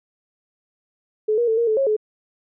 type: tone with pitch steps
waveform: sine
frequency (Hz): 429.8 / 475.9 / 445.3 / 468 / 435.1 / 544 / 427.8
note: A4 / A#4 / A4 / A#4 / A4 / C#5 / A4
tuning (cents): -41 / +36 / +21 / +7 / -19 / -33 / -49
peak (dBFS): -16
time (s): 1.28-1.966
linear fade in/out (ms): 10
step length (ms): 98
effects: none